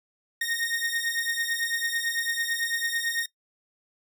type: beating tone pair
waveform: sawtooth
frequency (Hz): 1848 / 1857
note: A#6 / A#6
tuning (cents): -16 / -7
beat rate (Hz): 9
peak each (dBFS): -26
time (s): 0.41-3.26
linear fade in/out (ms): 5
effects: noise-tail reverb RT60 0.1 s tail -20 dB re dry